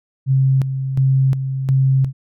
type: tone with tremolo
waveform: sine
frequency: 133.6 Hz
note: C3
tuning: 36 cents sharp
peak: -11 dBFS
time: 0.26-2.13 s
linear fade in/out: 50 ms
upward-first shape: square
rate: 1.4 Hz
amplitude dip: 60%
effects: none